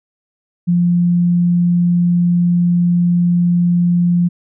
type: tone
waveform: sine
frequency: 174.61 Hz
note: F3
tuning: in tune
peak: -10 dBFS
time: 0.67-4.29 s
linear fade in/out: 20 ms
effects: none